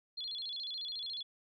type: tone with vibrato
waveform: sine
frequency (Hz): 3787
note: A#7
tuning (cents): +27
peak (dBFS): -38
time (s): 0.17-1.23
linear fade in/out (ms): 10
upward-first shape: square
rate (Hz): 14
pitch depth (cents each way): 180
effects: none